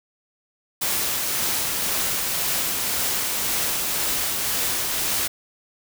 white noise with tremolo, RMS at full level -23 dBFS, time 0.81-5.28 s, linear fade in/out 10 ms, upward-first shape triangle, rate 1.9 Hz, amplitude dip 25%, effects none

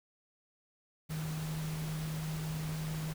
sine tone in noise, 156.6 Hz, D#3, 11 cents sharp, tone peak -35 dBFS, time 1.09-3.14 s, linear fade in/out 20 ms, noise pink, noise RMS -45 dBFS, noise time 1.09-3.14 s, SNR +7 dB, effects none

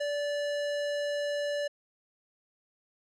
square tone, 581 Hz, D5, 19 cents flat, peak -30 dBFS, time 0-1.68 s, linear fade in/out 10 ms, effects low-pass 6000 Hz 12 dB/octave

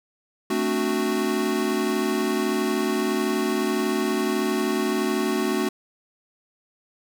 square chord, D dominant seventh, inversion second, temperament equal, 220 / 261.6 / 293.7 / 370 Hz, A3 / C4 / D4 / F#4, 0 / 0 / 0 / 0 cents, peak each -28 / -30 / -29 / -26 dBFS, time 0.5-5.69 s, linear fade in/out 5 ms, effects none

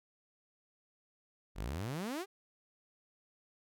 sawtooth exponential sweep, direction up, 41.93 to 415.3 Hz, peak -33 dBFS, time 1.55-2.26 s, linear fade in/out 50 ms, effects none

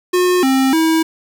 square tone with pitch steps, 361 / 265.4 / 322.6 Hz, F#4 / C4 / E4, -43 / +25 / -37 cents, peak -12 dBFS, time 0.13-1.03 s, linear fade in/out 10 ms, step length 300 ms, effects 7-bit

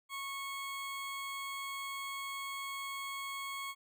20% pulse tone, 1099 Hz, C#6, 15 cents flat, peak -34 dBFS, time 0.09-3.75 s, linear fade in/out 50 ms, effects none

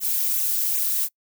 violet noise with flanger, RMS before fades -23 dBFS, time 0-1.09 s, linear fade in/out 50 ms, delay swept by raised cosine 0.2 to 3 ms, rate 2.6 Hz, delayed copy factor -0.65, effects noise-tail reverb RT60 0.1 s tail -25 dB re dry

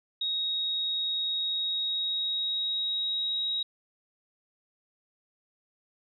sine tone with pitch glide, 3770 to 3809 Hz, A#7 to A#7, +19 to +37 cents, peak -27 dBFS, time 0.21-3.63 s, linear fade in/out 5 ms, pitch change +18 cents, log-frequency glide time 1.28-3.44 s, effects none

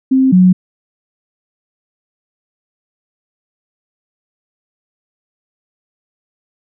sine tone pair in turn, 263.2 / 183.41 Hz, C4 / F#3, +10 / -15 cents, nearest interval tritone, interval 625 cents, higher first, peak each -7 / -4 dBFS, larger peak second, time 0.11-0.32 / 0.32-0.53 s, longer neither, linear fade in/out 10 ms, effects none

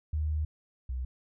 sine tone pair in turn, 76.6 / 63.45 Hz, D#2 / B1, -27 / +47 cents, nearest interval minor third, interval 326 cents, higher first, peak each -27 / -31 dBFS, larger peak first, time 0.13-0.45 / 0.89-1.05 s, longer first, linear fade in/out 5 ms, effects none

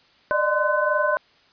sine tone cluster, 590 / 613 / 1031 / 1507 Hz, D5 / D#5 / C6 / F#6, +8 / -26 / -26 / +31 cents, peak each -24 dBFS, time 0.31-1.17 s, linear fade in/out 0 ms, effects white hiss -57 dBFS RMS until 1.52 s + resampled to 11025 Hz

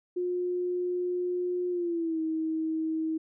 sine tone with pitch glide, 357.9 to 318.9 Hz, F4 to D#4, +42 to +43 cents, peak -27 dBFS, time 0.16-3.18 s, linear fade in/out 10 ms, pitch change -199 cents, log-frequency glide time 1.7-2.2 s, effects none

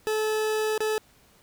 40% pulse tone with dropouts, 432.5 Hz, A4, 30 cents flat, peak -23 dBFS, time 0.07-0.98 s, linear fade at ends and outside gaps 0 ms, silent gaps 0.778-0.805 s, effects pink hiss -59 dBFS RMS until 1.42 s

